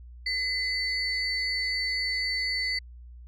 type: tone pair together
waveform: sine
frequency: 2030 / 4502 Hz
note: B6 / C#8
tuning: +47 / +26 cents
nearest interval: octave + major second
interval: 1379 cents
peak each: -28 dBFS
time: 0.26-2.79 s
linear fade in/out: 5 ms
effects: tanh soft clip ceiling -20 dBFS + added 60 Hz sine -43 dBFS peak until 3.27 s